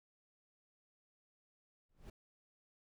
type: noise with exponential growth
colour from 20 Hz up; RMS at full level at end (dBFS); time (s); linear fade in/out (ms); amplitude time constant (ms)
brown; -43; 1.89-2.1; 5; 44
effects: none